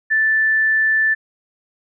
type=tone; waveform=sine; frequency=1760 Hz; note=A6; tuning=in tune; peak=-13 dBFS; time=0.1-1.15 s; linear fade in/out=20 ms; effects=none